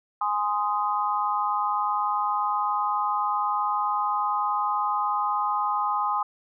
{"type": "chord", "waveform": "sine", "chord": "Ab major", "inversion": "none", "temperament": "just", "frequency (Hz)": [830.6, 1038.3, 1245.9], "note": ["Ab5", "C6", "Eb6"], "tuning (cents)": [0, -14, 2], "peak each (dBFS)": -27, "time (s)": [0.21, 6.23], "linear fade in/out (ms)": 5, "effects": []}